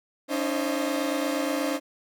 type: tone cluster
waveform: 40% pulse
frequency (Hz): 282.7 / 311.2 / 527 / 615 / 678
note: C#4 / D#4 / C5 / D#5 / E5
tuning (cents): +34 / 0 / +12 / -20 / +49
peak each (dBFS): -28 / -31 / -30 / -35 / -35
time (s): 0.28-1.8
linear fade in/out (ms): 50
effects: none

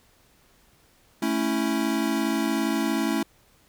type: chord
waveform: square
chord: A major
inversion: none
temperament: equal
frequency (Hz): 220 / 277.2 / 329.6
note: A3 / C#4 / E4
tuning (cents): 0 / 0 / 0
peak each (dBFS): -28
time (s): 1.22-3.23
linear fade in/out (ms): 5
effects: pink hiss -60 dBFS RMS until 3.68 s

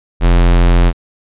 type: tone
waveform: square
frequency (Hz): 43.4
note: F1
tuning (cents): -10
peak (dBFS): -7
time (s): 0.2-0.93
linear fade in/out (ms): 50
effects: resampled to 8000 Hz

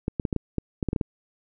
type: clicks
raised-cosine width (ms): 3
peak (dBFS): -12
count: 11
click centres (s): 0.081 / 0.198 / 0.252 / 0.328 / 0.363 / 0.583 / 0.828 / 0.887 / 0.931 / 0.962 / 1.012
effects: none

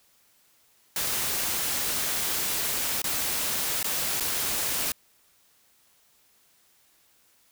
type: noise with dropouts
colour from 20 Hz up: white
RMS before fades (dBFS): -28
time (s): 0.96-4.92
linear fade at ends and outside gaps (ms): 2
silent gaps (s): 3.019-3.041 / 3.83-3.843 / 4.2-4.206
effects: white hiss -63 dBFS RMS until 7.51 s

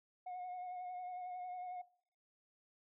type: tone with vibrato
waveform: sine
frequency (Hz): 726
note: F#5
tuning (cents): -33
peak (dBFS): -40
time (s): 0.26-1.82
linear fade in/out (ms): 10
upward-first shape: sine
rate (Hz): 11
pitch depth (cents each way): 25
effects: noise-tail reverb RT60 0.6 s tail -21 dB re dry + tanh soft clip ceiling -41 dBFS

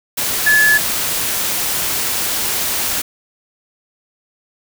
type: tone in noise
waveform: sine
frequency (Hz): 1716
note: A6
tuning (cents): -44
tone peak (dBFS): -9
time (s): 0.46-0.78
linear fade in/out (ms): 10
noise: white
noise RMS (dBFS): -19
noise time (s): 0.17-3.02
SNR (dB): +7
effects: none

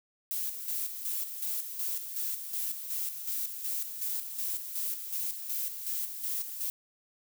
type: noise with tremolo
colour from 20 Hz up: violet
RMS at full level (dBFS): -33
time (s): 0.31-6.7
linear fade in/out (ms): 0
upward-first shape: square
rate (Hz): 2.7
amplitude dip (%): 55
effects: none

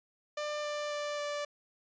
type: tone with pitch steps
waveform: sawtooth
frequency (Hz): 596 / 592.2 / 588.5 / 584.7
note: D5 / D5 / D5 / D5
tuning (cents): +25 / +14 / +3 / -8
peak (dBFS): -30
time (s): 0.37-1.45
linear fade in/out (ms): 5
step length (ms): 270
effects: resampled to 16000 Hz

